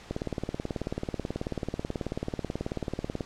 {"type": "click train", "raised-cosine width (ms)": 2, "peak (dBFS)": -17, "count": 58, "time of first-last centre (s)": [0.11, 3.208], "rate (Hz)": 18.4, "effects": ["pink hiss -49 dBFS RMS until 3.25 s", "low-pass 6000 Hz 12 dB/octave"]}